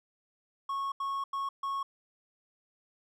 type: tone bursts at uneven times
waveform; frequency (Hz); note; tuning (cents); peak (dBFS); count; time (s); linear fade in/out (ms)
triangle; 1100; C#6; -14; -29; 4; 0.69-0.92 / 1-1.24 / 1.33-1.49 / 1.63-1.83; 5
effects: none